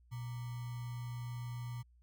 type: tone with sample-and-hold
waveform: sine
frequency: 121 Hz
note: B2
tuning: 35 cents flat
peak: -39 dBFS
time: 0.11-1.83 s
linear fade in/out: 20 ms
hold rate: 1050 Hz
effects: added 60 Hz sine -62 dBFS peak until 2.02 s